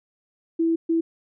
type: tone bursts at uneven times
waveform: sine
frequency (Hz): 329.6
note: E4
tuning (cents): 0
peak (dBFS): -18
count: 2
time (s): 0.59-0.76 / 0.89-1.01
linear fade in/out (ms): 10
effects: none